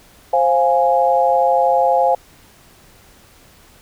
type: chord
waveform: sine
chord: F minor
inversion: second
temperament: equal with one note detuned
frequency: 527.2 / 698.5 / 830.6 Hz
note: C5 / F5 / Ab5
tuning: +13 / 0 / 0 cents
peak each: -16 dBFS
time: 0.33-2.15 s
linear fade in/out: 5 ms
effects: pink hiss -48 dBFS RMS until 3.81 s